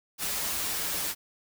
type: noise with comb filter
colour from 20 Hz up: white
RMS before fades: -31 dBFS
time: 0.18-1.15 s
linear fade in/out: 50 ms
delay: 8.1 ms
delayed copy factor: -0.85
effects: none